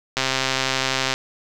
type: click train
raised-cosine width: 0.2 ms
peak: -3 dBFS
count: 129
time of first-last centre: 0.17-1.14 s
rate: 132 Hz
effects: none